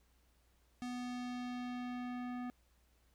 square tone with low-pass filter sweep, 246.9 Hz, B3, in tune, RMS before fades -42 dBFS, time 0.82-2.5 s, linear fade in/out 0 ms, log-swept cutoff 7800 to 1700 Hz, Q 0.89, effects added 60 Hz sine -70 dBFS peak until 3.14 s + pink hiss -75 dBFS RMS until 3.14 s

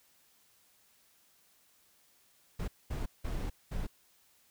brown noise bursts at uneven times, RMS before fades -35 dBFS, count 4, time 2.59-2.68 / 2.9-3.06 / 3.24-3.5 / 3.71-3.87 s, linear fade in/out 10 ms, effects white hiss -67 dBFS RMS until 4.5 s

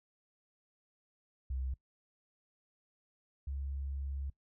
sine tone pair in turn, 65 / 68.87 Hz, C2 / C#2, -11 / -11 cents, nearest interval minor second, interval 100 cents, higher second, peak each -34 / -36 dBFS, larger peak first, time 1.5-1.74 / 3.47-4.3 s, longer second, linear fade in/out 5 ms, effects noise-tail reverb RT60 0.1 s tail -20 dB re dry

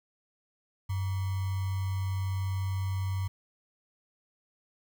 sine tone with sample-and-hold, 95.5 Hz, G2, 45 cents flat, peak -28 dBFS, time 0.89-3.28 s, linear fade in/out 10 ms, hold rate 1050 Hz, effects none

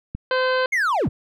click, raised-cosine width 5 ms, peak -16 dBFS, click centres 0.15 s
harmonic tone, 514 Hz, C5, 31 cents flat, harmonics 1 / 2 / 3 / 4 / 5 / 6 / 7 / 8 / 9, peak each -20 / -25 / -24 / -36 / -36 / -34 / -43 / -35 / -40 dBFS, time 0.31-0.66 s, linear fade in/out 2 ms
triangle linear sweep, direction down, 2207 to 53.6 Hz, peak -16 dBFS, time 0.72-1.09 s, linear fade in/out 10 ms
effects none

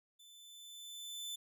sawtooth tone with level ramp, 3520 Hz, A7, in tune, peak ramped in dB -55 to -37 dBFS, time 0.19-1.36 s, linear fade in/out 10 ms, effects none

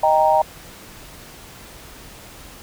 sine chord, Eb major, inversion none, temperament equal with one note detuned, 622.3 / 788.5 / 932.3 Hz, Eb5 / G5 / Bb5, 0 / +10 / 0 cents, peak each -17 dBFS, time 0.03-0.42 s, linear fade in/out 5 ms, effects pink hiss -41 dBFS RMS until 2.62 s

